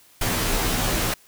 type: noise with comb filter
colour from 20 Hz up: pink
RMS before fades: -23 dBFS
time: 0.21-1.14 s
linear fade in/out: 5 ms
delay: 14 ms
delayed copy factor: -0.85
effects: white hiss -54 dBFS RMS until 1.27 s